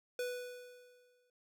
square tone with exponential decay, 493.9 Hz, B4, in tune, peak -35 dBFS, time 0.19-1.3 s, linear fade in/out 2 ms, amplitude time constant 240 ms, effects none

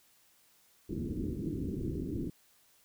white low-pass noise, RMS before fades -36 dBFS, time 0.89-2.3 s, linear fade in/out 5 ms, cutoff 370 Hz, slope 48 dB/octave, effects white hiss -66 dBFS RMS until 2.84 s

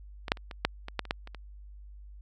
clicks, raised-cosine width 0.3 ms, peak -19 / -6 / -30 / -24 / -7 / -22 / -12 / -28 / -11 / -28 / -27 dBFS, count 11, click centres 0.282 / 0.319 / 0.372 / 0.512 / 0.65 / 0.884 / 0.993 / 1.053 / 1.109 / 1.274 / 1.347 s, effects added 50 Hz sine -45 dBFS peak until 2.21 s

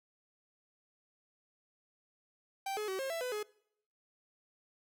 45% pulse tone with pitch steps, 781 / 424 / 380 / 536 / 664 / 501 / 421.6 Hz, G5 / G#4 / F#4 / C5 / E5 / B4 / G#4, -7 / +36 / +46 / +42 / +12 / +25 / +26 cents, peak -35 dBFS, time 2.66-3.43 s, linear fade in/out 5 ms, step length 110 ms, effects noise-tail reverb RT60 0.7 s tail -23 dB re dry

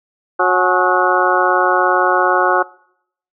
harmonic tone with a mistuned harmonic, 182.6 Hz, F#3, 23 cents flat, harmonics 2 / 3 / 4 / 5 / 6 / 7 / 8, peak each -19 / -19 / -19 / -19 / -19 / -19 / -19 dBFS, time 0.39-2.63 s, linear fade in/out 10 ms, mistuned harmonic 5, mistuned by -110 cents, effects noise-tail reverb RT60 0.7 s tail -23 dB re dry

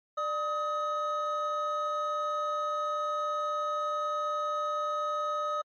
triangle tone pair together, 596.5 / 1264 Hz, D5 / D#6, +27 / +27 cents, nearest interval octave + minor second, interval 1300 cents, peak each -32 / -28 dBFS, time 0.17-5.62 s, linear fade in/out 10 ms, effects MP3 32 kbps

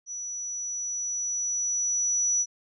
sine tone with level ramp, 5900 Hz, F#8, 6 cents flat, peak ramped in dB -33 to -21 dBFS, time 0.06-2.46 s, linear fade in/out 50 ms, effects none

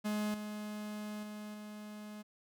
45% pulse tone with level steps, 210.7 Hz, G#3, 25 cents sharp, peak -33 / -40 / -43 / -45 dBFS, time 0.04-2.23 s, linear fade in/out 20 ms, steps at 0.34 / 1.23 / 1.54 s, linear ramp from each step 2 ms, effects none

